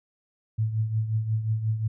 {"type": "tone with tremolo", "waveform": "sine", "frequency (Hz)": 110, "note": "A2", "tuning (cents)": 0, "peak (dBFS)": -20, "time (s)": [0.58, 1.88], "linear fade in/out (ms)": 10, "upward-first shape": "triangle", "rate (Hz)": 5.6, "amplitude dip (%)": 70, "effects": []}